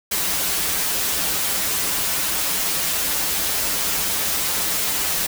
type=noise with comb filter; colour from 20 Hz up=white; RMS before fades=-22 dBFS; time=0.11-5.27 s; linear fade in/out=10 ms; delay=8.3 ms; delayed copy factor=-0.9; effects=none